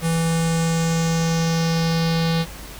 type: tone with low-pass filter sweep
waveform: square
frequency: 164.81 Hz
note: E3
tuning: in tune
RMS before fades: -20 dBFS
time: 0.01-2.46 s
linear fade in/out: 50 ms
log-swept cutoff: 9900 to 4100 Hz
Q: 3.2
effects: added 50 Hz sine -39 dBFS peak until 2.79 s + pink hiss -38 dBFS RMS until 2.79 s